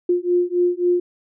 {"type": "beating tone pair", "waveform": "sine", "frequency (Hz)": [352.3, 356], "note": ["F4", "F4"], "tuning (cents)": [15, 33], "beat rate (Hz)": 3.7, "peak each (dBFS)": -19, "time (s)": [0.09, 1], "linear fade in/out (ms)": 5, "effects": []}